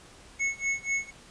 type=tone with tremolo; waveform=square; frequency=2197 Hz; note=C#7; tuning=16 cents flat; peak=-25 dBFS; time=0.39-1.11 s; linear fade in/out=20 ms; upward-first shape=sine; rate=4.1 Hz; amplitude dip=95%; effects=pink hiss -52 dBFS RMS until 1.3 s + resampled to 22050 Hz